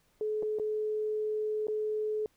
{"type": "tone with dropouts", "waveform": "sine", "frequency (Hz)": 428.4, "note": "A4", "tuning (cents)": -46, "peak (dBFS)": -29, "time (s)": [0.21, 2.26], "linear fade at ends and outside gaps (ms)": 1, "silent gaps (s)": [[0.425, 0.43], [0.587, 0.597], [1.67, 1.683]], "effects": ["pink hiss -70 dBFS RMS until 2.36 s"]}